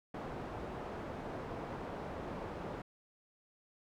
white low-pass noise, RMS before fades -43 dBFS, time 0.14-2.82 s, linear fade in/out 5 ms, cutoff 720 Hz, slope 12 dB/octave, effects none

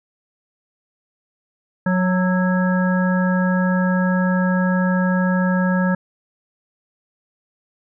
harmonic tone with a mistuned harmonic, 183.3 Hz, F#3, 16 cents flat, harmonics 1 / 3 / 5 / 7 / 9, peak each -16 / -25 / -28 / -30 / -26 dBFS, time 1.86-5.95 s, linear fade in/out 5 ms, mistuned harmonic 7, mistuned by +46 cents, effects none

